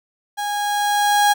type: tone with level ramp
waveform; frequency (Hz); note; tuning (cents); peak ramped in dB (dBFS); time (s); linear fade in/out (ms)
35% pulse; 823; G#5; -16; -21 to -10; 0.37-1.34; 20
effects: none